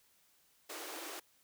pink high-pass noise, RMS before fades -45 dBFS, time 0.69-1.2 s, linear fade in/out 10 ms, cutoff 290 Hz, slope 96 dB/octave, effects white hiss -70 dBFS RMS until 1.43 s

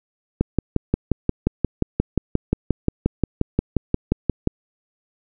click train, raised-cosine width 3 ms, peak -4 dBFS, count 24, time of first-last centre 0.41-4.474 s, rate 5.66 Hz, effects none

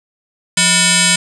sine tone with frequency modulation, 2600 Hz, E7, 24 cents flat, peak -9 dBFS, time 0.57-1.16 s, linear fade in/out 5 ms, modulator 808 Hz, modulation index 7.9, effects none

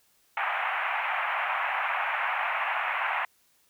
pink band-pass noise, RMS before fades -29 dBFS, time 0.37-3.25 s, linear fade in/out 2 ms, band 710 to 2600 Hz, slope 48 dB/octave, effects white hiss -66 dBFS RMS until 3.69 s

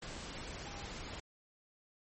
sine tone in noise, 808 Hz, G#5, 48 cents flat, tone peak -53 dBFS, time 0.65-0.86 s, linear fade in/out 5 ms, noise pink, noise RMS -45 dBFS, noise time 0.02-1.2 s, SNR -11 dB, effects MP3 32 kbps

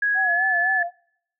sine tone with pitch glide, 1661.2 to 1729.7 Hz, G#6 to A6, 0 to -30 cents, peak -18 dBFS, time 0.02-0.83 s, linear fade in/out 5 ms, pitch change +70 cents, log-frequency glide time 0.16-0.45 s
sine tone with vibrato, 728 Hz, F#5, 28 cents flat, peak -25 dBFS, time 0.14-0.91 s, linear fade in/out 50 ms, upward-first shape sine, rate 3.9 Hz, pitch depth 98 cents each way
effects noise-tail reverb RT60 0.7 s tail -26 dB re dry

